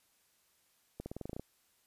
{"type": "accelerating click train", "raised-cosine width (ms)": 2, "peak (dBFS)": -27, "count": 10, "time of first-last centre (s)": [1, 1.396], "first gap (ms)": 60, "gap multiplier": 0.92, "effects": ["white hiss -72 dBFS RMS until 1.86 s", "resampled to 32000 Hz"]}